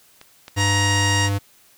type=clicks; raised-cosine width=0.2 ms; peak=-23 / -19 / -28 / -27 dBFS; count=4; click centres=0.214 / 0.481 / 0.598 / 0.692 s
type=tone; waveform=square; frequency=99.9 Hz; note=G2; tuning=33 cents sharp; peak=-20 dBFS; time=0.56-1.39 s; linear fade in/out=20 ms
type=harmonic tone; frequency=942 Hz; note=A#5; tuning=18 cents sharp; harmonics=1 / 2 / 3 / 4 / 5 / 6 / 7 / 8 / 9 / 10; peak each=-26 / -23 / -26 / -31 / -33 / -28 / -35 / -31 / -39 / -37 dBFS; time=0.56-1.3 s; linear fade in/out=50 ms
effects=white hiss -54 dBFS RMS until 1.77 s